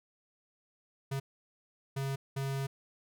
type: tone bursts at uneven times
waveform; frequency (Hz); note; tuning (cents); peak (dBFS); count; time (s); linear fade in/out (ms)
square; 136.4; C#3; -28; -33; 3; 1.11-1.2 / 1.96-2.16 / 2.36-2.67; 10
effects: none